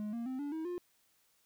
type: tone with pitch steps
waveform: triangle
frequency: 210.6 / 233.7 / 259.3 / 287.7 / 319.2 / 354.2 Hz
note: G#3 / A#3 / C4 / D4 / D#4 / F4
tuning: +24 / +5 / -15 / -36 / +44 / +24 cents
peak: -34 dBFS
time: 0-0.78 s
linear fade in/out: 0 ms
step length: 130 ms
effects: white hiss -72 dBFS RMS until 1.45 s